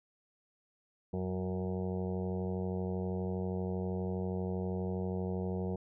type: harmonic tone with a mistuned harmonic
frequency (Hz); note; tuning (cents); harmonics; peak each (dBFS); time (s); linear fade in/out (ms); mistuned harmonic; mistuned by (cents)
92.5; F#2; 0; 1 / 2 / 4 / 5 / 6 / 7 / 8 / 9 / 10; -38 / -36 / -41 / -41 / -51 / -48 / -51 / -53 / -58; 1.13-5.76; 5; 1; -23
effects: none